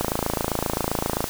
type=click train; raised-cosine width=1 ms; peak=-8 dBFS; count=35; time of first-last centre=0.01-1.242 s; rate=27.6 Hz; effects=white hiss -33 dBFS RMS until 1.29 s